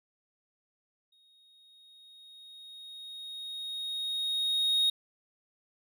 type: tone with exponential growth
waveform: triangle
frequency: 3737 Hz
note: A#7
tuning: 4 cents sharp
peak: -21 dBFS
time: 1.12-4.9 s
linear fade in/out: 5 ms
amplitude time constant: 820 ms
effects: none